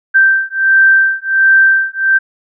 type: beating tone pair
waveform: sine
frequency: 1564 / 1565.4 Hz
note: G6 / G6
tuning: -4 / -3 cents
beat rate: 1.4 Hz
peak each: -10 dBFS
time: 0.14-2.19 s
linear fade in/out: 20 ms
effects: none